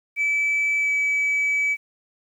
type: tone with pitch glide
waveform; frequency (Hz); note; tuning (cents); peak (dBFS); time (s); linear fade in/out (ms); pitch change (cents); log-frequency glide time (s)
sine; 2306 to 2290; D7 to D7; -32 to -44; -17; 0.16-1.77; 50; -12; 0.8-0.9
effects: tanh soft clip ceiling -17 dBFS + 9-bit